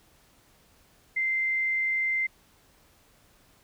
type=tone; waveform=sine; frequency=2083 Hz; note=C7; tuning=8 cents flat; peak=-24 dBFS; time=1.16-2.27 s; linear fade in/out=10 ms; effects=pink hiss -61 dBFS RMS until 3.63 s